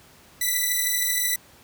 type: beating tone pair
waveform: 5% pulse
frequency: 1975.5 / 1988.5 Hz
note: B6 / B6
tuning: 0 / +11 cents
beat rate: 13 Hz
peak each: -14 dBFS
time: 0.41-1.36 s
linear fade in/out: 5 ms
effects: pink hiss -52 dBFS RMS until 1.63 s + high-pass 60 Hz 12 dB/octave